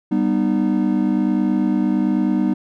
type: chord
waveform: triangle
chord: G augmented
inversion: none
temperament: just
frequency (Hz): 196 / 245 / 306.2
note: G3 / B3 / D#4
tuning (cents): 0 / -14 / -28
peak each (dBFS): -18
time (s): 0.11-2.54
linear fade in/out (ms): 10
effects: none

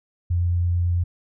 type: tone with vibrato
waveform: sine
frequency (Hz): 87.31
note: F2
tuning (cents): 0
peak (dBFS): -18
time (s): 0.3-1.04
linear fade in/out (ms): 10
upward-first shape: sine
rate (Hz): 9.1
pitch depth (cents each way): 8
effects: none

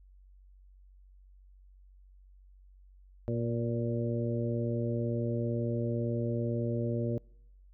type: harmonic tone with a mistuned harmonic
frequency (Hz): 117.9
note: A#2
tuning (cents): +20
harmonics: 1 / 2 / 3 / 4 / 5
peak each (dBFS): -32 / -35 / -37 / -38 / -39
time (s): 3.28-7.18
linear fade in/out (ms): 0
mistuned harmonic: 5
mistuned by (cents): -21
effects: noise-tail reverb RT60 0.8 s tail -26 dB re dry + added 47 Hz sine -54 dBFS peak until 7.73 s

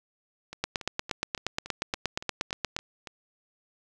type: two click trains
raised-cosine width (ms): 0.2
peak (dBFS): -10 / -22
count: 19 / 10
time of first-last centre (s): 0.64-2.765 / 0.53-3.072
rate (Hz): 8.47 / 3.54
effects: none

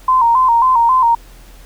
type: tone with vibrato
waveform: sine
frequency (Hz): 979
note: B5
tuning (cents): -15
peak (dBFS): -8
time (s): 0.08-1.15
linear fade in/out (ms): 5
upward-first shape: square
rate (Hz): 3.7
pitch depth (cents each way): 88
effects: added 41 Hz sine -38 dBFS peak until 1.65 s + pink hiss -45 dBFS RMS until 1.65 s

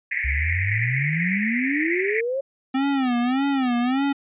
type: band-pass noise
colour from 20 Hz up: white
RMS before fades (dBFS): -26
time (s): 0.11-2.21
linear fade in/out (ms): 5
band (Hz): 1800 to 2300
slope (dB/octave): 96
type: exponential sweep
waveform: sine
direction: up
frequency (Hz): 65 to 558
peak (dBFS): -22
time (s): 0.24-2.41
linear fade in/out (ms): 10
type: tone with vibrato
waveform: square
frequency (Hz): 258.9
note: C4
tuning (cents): -18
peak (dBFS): -20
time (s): 2.74-4.13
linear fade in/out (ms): 10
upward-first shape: sine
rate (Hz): 1.7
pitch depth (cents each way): 140
effects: resampled to 8000 Hz

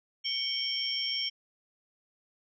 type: tone cluster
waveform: sine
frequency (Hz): 2242 / 3085 / 3211 / 5470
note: C#7 / G7 / G7 / F8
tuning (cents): +19 / -28 / +41 / -37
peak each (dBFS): -39 / -37 / -35 / -32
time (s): 0.24-1.3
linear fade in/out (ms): 20
effects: none

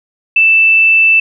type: tone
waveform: sine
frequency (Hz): 2649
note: E7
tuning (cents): +8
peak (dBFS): -5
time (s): 0.36-1.2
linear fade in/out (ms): 5
effects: none

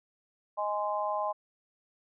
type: chord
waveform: sine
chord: Ab major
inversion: second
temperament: just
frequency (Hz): 623 / 830.6 / 1038.3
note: Eb5 / Ab5 / C6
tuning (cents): +2 / 0 / -14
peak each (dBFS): -33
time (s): 0.57-1.33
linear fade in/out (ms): 20
effects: none

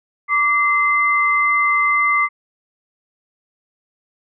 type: tone pair together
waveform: sine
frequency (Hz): 1163 / 2065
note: D6 / C7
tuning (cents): -17 / -23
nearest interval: minor seventh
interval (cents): 994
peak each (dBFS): -16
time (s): 0.28-2.29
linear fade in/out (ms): 50
effects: none

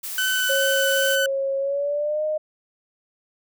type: noise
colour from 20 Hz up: blue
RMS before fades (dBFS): -31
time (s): 0.03-1.16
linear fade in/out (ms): 10
type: tone with vibrato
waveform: 30% pulse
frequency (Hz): 1510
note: F#6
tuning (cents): +35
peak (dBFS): -18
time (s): 0.18-1.26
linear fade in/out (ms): 2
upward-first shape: triangle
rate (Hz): 2.5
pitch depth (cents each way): 12
type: tone with pitch glide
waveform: sine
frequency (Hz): 545 to 615.3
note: C#5 to D#5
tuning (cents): -29 to -19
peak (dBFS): -21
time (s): 0.49-2.38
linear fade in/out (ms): 10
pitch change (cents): +210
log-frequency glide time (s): 1.58-2.24
effects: none

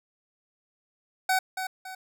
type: tone with echo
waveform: 25% pulse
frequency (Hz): 753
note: F#5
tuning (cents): +30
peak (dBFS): -18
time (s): 1.29-1.39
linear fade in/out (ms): 5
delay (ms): 280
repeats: 2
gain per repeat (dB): -8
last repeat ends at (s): 1.95
effects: none

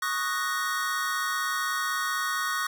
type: chord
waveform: square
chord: D# minor seventh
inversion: third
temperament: equal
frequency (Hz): 1108.7 / 1244.5 / 1480 / 1864.7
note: C#6 / D#6 / F#6 / A#6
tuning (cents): 0 / 0 / 0 / 0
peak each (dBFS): -33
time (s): 0.02-2.67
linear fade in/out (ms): 5
effects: none

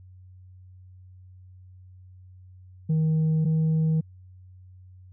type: tone pair in turn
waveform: sine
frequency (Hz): 157.8 / 158.71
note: D#3 / D#3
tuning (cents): +25 / +35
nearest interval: unison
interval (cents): 10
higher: second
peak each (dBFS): -17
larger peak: neither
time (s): 2.89-3.45 / 3.45-4.01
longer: neither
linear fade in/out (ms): 10
effects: tanh soft clip ceiling -19 dBFS + added 92 Hz sine -46 dBFS peak until 5.12 s

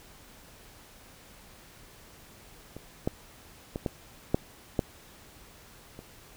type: clicks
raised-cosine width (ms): 2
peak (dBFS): -27 / -13 / -19 / -15 / -9 / -11 / -29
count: 7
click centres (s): 2.766 / 3.075 / 3.759 / 3.862 / 4.345 / 4.792 / 5.991
effects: pink hiss -53 dBFS RMS until 6.36 s

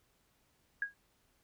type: tone with exponential decay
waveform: sine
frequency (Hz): 1644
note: G#6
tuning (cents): -18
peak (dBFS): -28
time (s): 0.82-0.94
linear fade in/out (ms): 2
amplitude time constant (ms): 26
effects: pink hiss -73 dBFS RMS until 1.43 s

